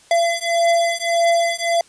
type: beating tone pair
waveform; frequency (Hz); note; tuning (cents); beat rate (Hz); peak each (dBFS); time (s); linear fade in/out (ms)
square; 678 / 679.7; E5 / F5; +49 / -47; 1.7; -19; 0.11-1.81; 2
effects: white hiss -50 dBFS RMS until 1.88 s + resampled to 22050 Hz